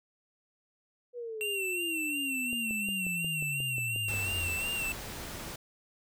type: exponential sweep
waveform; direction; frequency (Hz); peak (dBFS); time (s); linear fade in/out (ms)
sine; down; 493.9 to 82.41; -36; 1.13-4.58; 50
type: tone with vibrato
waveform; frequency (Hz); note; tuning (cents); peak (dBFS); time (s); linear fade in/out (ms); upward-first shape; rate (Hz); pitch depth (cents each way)
square; 2725; F7; -43; -32; 1.41-4.92; 0; sine; 2.8; 47
type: click train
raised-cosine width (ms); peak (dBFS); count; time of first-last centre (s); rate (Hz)
2; -31; 12; 2.53-4.498; 5.59
type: noise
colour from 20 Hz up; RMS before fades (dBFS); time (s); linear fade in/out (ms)
pink; -41; 4.08-5.56; 5
effects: none